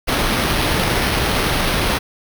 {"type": "noise with sample-and-hold", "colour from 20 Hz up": "pink", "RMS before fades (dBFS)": -18, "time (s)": [0.07, 1.99], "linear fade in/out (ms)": 20, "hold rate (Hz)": 7350, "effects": []}